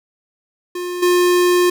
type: tone with level steps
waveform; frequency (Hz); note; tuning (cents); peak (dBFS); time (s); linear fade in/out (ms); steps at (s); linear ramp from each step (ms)
square; 356.1; F4; +34; -23 / -12; 0.75-1.7; 5; 1.02; 10
effects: none